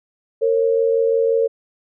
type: tone pair together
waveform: sine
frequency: 458.2 / 544 Hz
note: A#4 / C#5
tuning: -30 / -33 cents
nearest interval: minor third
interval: 297 cents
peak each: -15 / -20 dBFS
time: 0.41-1.48 s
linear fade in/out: 20 ms
effects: none